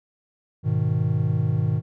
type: chord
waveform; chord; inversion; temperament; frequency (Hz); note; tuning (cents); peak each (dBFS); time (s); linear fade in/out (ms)
triangle; G# minor; none; just; 103.83 / 124.59 / 155.74; G#2 / B2 / D#3; 0 / +16 / +2; -22; 0.63-1.82; 50
effects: none